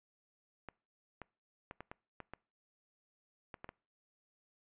clicks, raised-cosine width 0.5 ms, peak -30 dBFS, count 10, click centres 0.687 / 1.217 / 1.711 / 1.806 / 1.915 / 2.203 / 2.336 / 3.542 / 3.644 / 3.691 s, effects noise-tail reverb RT60 0.4 s tail -25 dB re dry + resampled to 8000 Hz

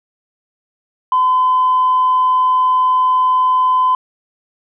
sine tone, 1018 Hz, C6, 48 cents flat, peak -9 dBFS, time 1.12-3.95 s, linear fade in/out 2 ms, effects tanh soft clip ceiling -6 dBFS

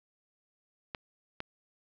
clicks, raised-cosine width 0.3 ms, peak -20 dBFS, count 2, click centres 0.948 / 1.404 s, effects low-pass 5000 Hz 12 dB/octave + 10-bit

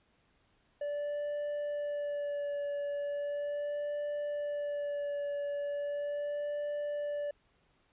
triangle tone with vibrato, 580 Hz, D5, 22 cents flat, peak -31 dBFS, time 0.81-7.31 s, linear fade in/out 5 ms, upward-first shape sine, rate 0.38 Hz, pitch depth 18 cents each way, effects pink hiss -71 dBFS RMS until 7.92 s + resampled to 8000 Hz

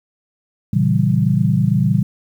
sine chord, A# diminished seventh, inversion none, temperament equal with one note detuned, 116.54 / 138.59 / 164.81 / 194.19 Hz, A#2 / C#3 / E3 / G3, 0 / 0 / 0 / -16 cents, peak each -18 dBFS, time 0.73-2.03 s, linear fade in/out 5 ms, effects 8-bit

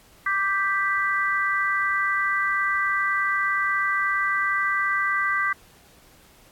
sine chord, G major, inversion second, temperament equal, 1174.7 / 1568 / 1975.5 Hz, D6 / G6 / B6, 0 / 0 / 0 cents, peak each -25 dBFS, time 0.26-5.53 s, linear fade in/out 5 ms, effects pink hiss -54 dBFS RMS until 6.51 s + AAC 64 kbps

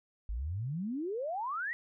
sine exponential sweep, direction up, 49 to 1975.5 Hz, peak -33 dBFS, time 0.29-1.73 s, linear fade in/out 0 ms, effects none

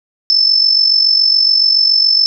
sine tone with amplitude modulation, 5274 Hz, E8, in tune, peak -5 dBFS, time 0.3-2.26 s, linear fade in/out 0 ms, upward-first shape sine, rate 47.1 Hz, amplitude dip 65%, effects none

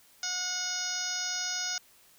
harmonic tone, 727 Hz, F#5, 31 cents flat, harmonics 1 / 2 / 3 / 4 / 5 / 6 / 7 / 8 / 9, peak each -45 / -38 / -44 / -44 / -42 / -43 / -35 / -39 / -37 dBFS, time 0.23-1.78 s, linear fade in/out 2 ms, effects white hiss -60 dBFS RMS until 2.18 s

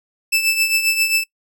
sawtooth tone with tremolo, 2637 Hz, E7, in tune, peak -9 dBFS, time 0.32-1.24 s, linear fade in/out 10 ms, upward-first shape triangle, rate 7.5 Hz, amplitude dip 70%, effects noise-tail reverb RT60 0.1 s tail -23 dB re dry

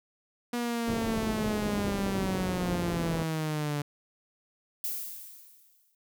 sawtooth linear sweep, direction down, 241.5 to 144.5 Hz, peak -25 dBFS, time 0.53-3.82 s, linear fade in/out 5 ms
white low-pass noise, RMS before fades -35 dBFS, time 0.87-3.24 s, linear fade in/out 10 ms, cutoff 370 Hz, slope 12 dB/octave
violet noise with exponential decay, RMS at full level -31 dBFS, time 4.84-5.95 s, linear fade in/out 2 ms, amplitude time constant 240 ms
effects none

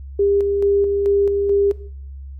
sine tone with tremolo, 401 Hz, G4, 39 cents sharp, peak -13 dBFS, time 0.19-1.72 s, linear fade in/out 5 ms, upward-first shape square, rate 2.3 Hz, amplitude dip 35%, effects noise-tail reverb RT60 0.6 s tail -18 dB re dry + added 68 Hz sine -31 dBFS peak until 2.39 s

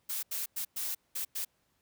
blue noise bursts at uneven times, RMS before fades -35 dBFS, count 6, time 0.09-0.23 / 0.31-0.46 / 0.56-0.65 / 0.76-0.95 / 1.15-1.25 / 1.35-1.45 s, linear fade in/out 10 ms, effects pink hiss -74 dBFS RMS until 1.81 s + high-pass 60 Hz 12 dB/octave

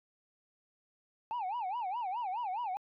sine tone with vibrato, 847 Hz, G#5, 34 cents sharp, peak -31 dBFS, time 1.31-2.77 s, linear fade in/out 0 ms, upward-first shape sine, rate 4.8 Hz, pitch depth 260 cents each way, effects tanh soft clip ceiling -32 dBFS

